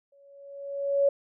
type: tone with exponential growth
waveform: sine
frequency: 560 Hz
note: C#5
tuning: 18 cents sharp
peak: -17 dBFS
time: 0.12-1.09 s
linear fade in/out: 5 ms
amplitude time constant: 210 ms
effects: none